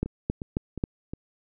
two click trains, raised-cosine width 3 ms, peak -12 / -21 dBFS, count 4 / 4, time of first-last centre 0.03-0.839 / 0.06-1.135 s, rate 3.71 / 2.79 Hz, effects none

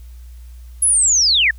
sine linear sweep, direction down, 10800 to 1671 Hz, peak -11 dBFS, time 0.82-1.51 s, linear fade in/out 5 ms, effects added 60 Hz sine -34 dBFS peak until 1.58 s + white hiss -55 dBFS RMS until 1.58 s

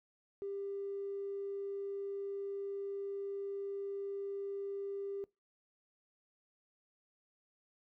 triangle tone with tanh clipping, 397.4 Hz, G4, 24 cents sharp, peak -38 dBFS, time 0.42-5.24 s, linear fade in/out 0 ms, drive 4 dB, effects noise-tail reverb RT60 0.2 s tail -22 dB re dry

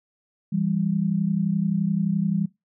sine tone pair together, 167.09 / 198.7 Hz, E3 / G3, +24 / +24 cents, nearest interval minor third, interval 300 cents, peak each -24 / -23 dBFS, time 0.52-2.46 s, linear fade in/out 10 ms, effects noise-tail reverb RT60 0.2 s tail -21 dB re dry

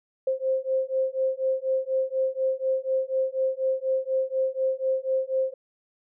sine beating tone pair, 524 / 528.1 Hz, C5 / C5, +2 / +16 cents, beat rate 4.1 Hz, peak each -26 / -26 dBFS, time 0.27-5.54 s, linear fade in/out 5 ms, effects none

